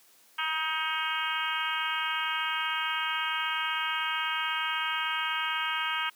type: harmonic tone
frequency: 316.2 Hz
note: D#4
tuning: 28 cents sharp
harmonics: 3 / 4 / 5 / 6 / 7 / 8 / 9 / 10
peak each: -36 / -34 / -34 / -43 / -36 / -39 / -36 / -37 dBFS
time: 0.38-6.1 s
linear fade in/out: 10 ms
effects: white hiss -60 dBFS RMS until 6.15 s + high-pass 200 Hz 12 dB/octave